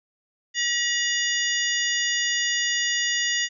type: harmonic tone with a mistuned harmonic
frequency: 960 Hz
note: B5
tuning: 49 cents flat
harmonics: 2 / 3 / 4 / 5 / 6 / 7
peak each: -25 / -29 / -30 / -32 / -34 / -29 dBFS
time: 0.54-3.49 s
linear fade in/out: 50 ms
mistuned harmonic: 4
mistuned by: -130 cents
effects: none